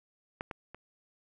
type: clicks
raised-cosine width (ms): 0.5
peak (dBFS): -20 / -23 / -30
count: 3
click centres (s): 0.409 / 0.512 / 0.746
effects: none